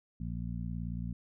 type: harmonic tone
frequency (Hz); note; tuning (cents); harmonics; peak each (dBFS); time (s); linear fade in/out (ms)
58.27; A#1; 0; 1 / 2 / 3 / 4; -39 / -40 / -39 / -44; 0.2-1.13; 5
effects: none